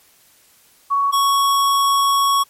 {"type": "tone pair in turn", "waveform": ["sine", "square"], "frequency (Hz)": [1118, 1111.6], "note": ["C#6", "C#6"], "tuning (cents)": [14, 4], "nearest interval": "unison", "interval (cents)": 10, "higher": "first", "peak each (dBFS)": -14, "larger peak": "neither", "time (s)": [[0.9, 1.12], [1.12, 2.44]], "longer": "second", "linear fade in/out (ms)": 20, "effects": ["white hiss -53 dBFS RMS until 2.49 s", "MP3 64 kbps"]}